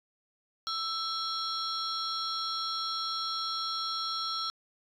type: tone cluster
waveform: sine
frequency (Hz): 1328 / 3345 / 3954 / 4235 / 5530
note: E6 / G#7 / B7 / C8 / F8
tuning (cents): +12 / +12 / +1 / +20 / -18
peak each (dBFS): -34 / -39 / -40 / -36 / -38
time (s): 0.67-4.5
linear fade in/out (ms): 0
effects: tanh soft clip ceiling -23 dBFS

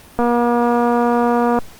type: click train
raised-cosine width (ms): 1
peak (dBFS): -4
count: 335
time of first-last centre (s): 0.19-1.587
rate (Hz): 239
effects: pink hiss -43 dBFS RMS until 1.79 s + Opus 48 kbps

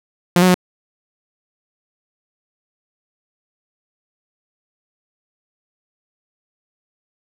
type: tone with pitch steps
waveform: sawtooth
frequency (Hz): 175.9 / 183.8 / 181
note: F3 / F#3 / F#3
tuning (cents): +13 / -11 / -38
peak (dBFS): -6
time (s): 0.36-0.543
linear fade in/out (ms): 2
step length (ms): 61
effects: none

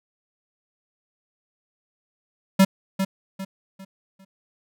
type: tone with echo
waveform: square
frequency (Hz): 192.5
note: G3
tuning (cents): -31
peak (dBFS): -12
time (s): 2.59-2.65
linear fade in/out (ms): 10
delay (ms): 400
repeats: 4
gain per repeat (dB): -9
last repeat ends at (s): 4.25
effects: none

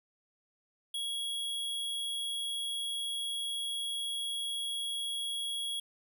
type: tone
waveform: square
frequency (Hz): 3322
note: G#7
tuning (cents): 0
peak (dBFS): -34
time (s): 0.94-5.8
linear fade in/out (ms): 5
effects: none

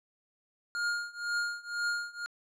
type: tone with tremolo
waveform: square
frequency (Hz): 1417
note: F6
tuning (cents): +25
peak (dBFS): -28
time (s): 0.75-2.26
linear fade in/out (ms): 0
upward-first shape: triangle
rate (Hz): 2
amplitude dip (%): 95
effects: low-pass 7000 Hz 12 dB/octave

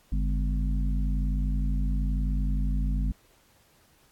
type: harmonic tone with a mistuned harmonic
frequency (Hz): 50.6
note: G#1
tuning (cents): -44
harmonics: 1 / 3 / 4 / 5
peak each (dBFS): -24 / -34 / -36 / -38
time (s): 0.12-3.12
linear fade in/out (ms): 5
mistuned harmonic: 3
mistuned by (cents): -100
effects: pink hiss -62 dBFS RMS until 4.11 s + AAC 64 kbps

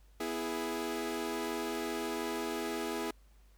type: chord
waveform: sawtooth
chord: E major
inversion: second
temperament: equal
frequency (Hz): 246.9 / 329.6 / 415.3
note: B3 / E4 / G#4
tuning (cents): 0 / 0 / 0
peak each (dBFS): -37 / -34 / -34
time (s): 0.2-3.11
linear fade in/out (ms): 5
effects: added 50 Hz sine -58 dBFS peak until 3.57 s + pink hiss -70 dBFS RMS until 3.57 s

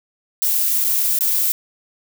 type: noise with dropouts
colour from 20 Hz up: violet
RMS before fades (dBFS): -18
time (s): 0.42-1.52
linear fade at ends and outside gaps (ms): 0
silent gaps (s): 0.842-0.847 / 1.188-1.208
effects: none

